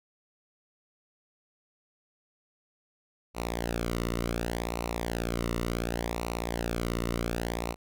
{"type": "tone with flanger", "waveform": "sawtooth", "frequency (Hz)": 58.27, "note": "A#1", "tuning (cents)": 0, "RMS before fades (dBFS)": -32, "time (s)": [3.34, 7.76], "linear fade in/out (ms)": 50, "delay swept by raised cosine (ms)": [0.6, 1.24], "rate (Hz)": 0.68, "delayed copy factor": -0.75, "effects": []}